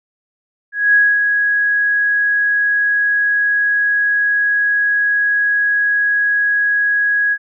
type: tone with ADSR envelope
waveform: sine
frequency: 1661.2 Hz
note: G#6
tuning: in tune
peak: -7 dBFS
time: 0.72-7.38 s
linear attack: 220 ms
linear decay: 240 ms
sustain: -5 dB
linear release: 57 ms
effects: none